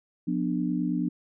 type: chord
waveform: sine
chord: B diminished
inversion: second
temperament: just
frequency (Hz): 177.8 / 246.9 / 296.3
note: F3 / B3 / D4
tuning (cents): +31 / 0 / +15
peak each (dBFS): -29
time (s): 0.27-1.09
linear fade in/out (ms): 10
effects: none